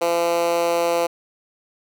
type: tone with high-pass filter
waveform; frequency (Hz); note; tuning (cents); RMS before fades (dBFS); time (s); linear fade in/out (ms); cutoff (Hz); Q
10% pulse; 170.3; F3; -43; -20; 0.01-1.07; 10; 480; 2.6
effects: none